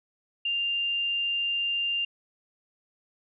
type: tone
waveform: sine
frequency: 2794 Hz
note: F7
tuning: in tune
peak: -25 dBFS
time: 0.45-2.05 s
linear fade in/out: 5 ms
effects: none